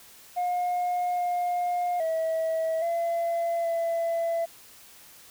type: tone with pitch steps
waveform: sine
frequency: 715 / 710 / 647 / 678 / 670 Hz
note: F5 / F5 / E5 / E5 / E5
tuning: +41 / +28 / -32 / +49 / +28 cents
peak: -22 dBFS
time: 0.36-4.46 s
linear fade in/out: 20 ms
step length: 820 ms
effects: tanh soft clip ceiling -23 dBFS + white hiss -51 dBFS RMS until 5.3 s